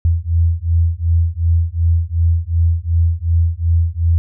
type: beating tone pair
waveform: sine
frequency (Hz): 82.41 / 85.11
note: E2 / F2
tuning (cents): 0 / -44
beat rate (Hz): 2.7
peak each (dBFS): -15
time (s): 0.05-4.18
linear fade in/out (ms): 0
effects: none